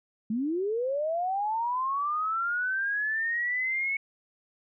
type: linear sweep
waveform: sine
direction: up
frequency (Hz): 206.7 to 2217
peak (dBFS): -26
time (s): 0.3-3.97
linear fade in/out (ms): 5
effects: none

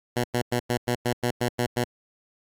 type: tone bursts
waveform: 10% pulse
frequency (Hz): 121.7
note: B2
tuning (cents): -25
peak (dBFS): -14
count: 10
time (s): 0.16-1.844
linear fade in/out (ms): 10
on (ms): 82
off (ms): 96
effects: AAC 64 kbps

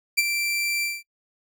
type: tone with ADSR envelope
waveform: sawtooth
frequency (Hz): 2349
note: D7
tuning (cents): 0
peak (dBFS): -12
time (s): 0.17-1.03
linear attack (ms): 16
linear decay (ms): 32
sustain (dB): -8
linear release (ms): 200
effects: noise-tail reverb RT60 0.1 s tail -26 dB re dry

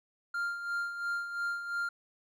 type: tone with tremolo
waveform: triangle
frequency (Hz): 1396.9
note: F6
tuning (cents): 0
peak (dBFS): -28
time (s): 0.34-1.89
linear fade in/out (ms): 5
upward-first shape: sine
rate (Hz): 2.9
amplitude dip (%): 60
effects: none

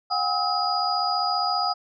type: tone cluster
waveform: sine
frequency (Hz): 726 / 801 / 1281 / 4907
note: F#5 / G5 / E6 / D#8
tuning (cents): -33 / +37 / -50 / -25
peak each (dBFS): -27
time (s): 0.1-1.74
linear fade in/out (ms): 20
effects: none

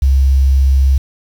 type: tone with quantisation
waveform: sine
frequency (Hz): 67.2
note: C2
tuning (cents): +47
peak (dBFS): -7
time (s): 0.02-0.98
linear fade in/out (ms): 5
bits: 6
effects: none

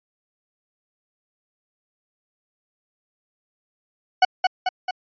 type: tone with echo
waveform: 40% pulse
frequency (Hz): 741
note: F#5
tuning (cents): +2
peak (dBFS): -10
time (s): 4.22-4.25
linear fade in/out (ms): 5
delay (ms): 220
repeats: 3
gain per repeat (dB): -4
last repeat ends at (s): 4.91
effects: resampled to 11025 Hz

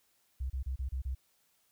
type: tone bursts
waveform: sine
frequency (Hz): 65.41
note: C2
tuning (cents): 0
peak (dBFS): -32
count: 6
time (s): 0.4-1.15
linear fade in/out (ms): 10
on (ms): 100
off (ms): 30
effects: white hiss -72 dBFS RMS until 1.71 s

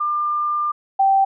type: tone pair in turn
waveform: sine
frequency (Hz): 1197 / 779.1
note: D6 / G5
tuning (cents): +33 / -11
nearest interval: perfect fifth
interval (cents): 744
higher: first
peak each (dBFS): -18 / -12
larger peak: second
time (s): 0-0.72 / 0.99-1.25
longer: first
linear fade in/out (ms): 10
effects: none

